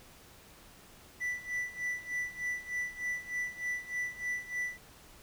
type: tone with tremolo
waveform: triangle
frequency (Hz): 1975.5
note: B6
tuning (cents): 0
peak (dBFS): -29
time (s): 1.2-4.78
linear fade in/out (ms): 20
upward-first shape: sine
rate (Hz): 3.3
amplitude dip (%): 85
effects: pink hiss -56 dBFS RMS until 5.22 s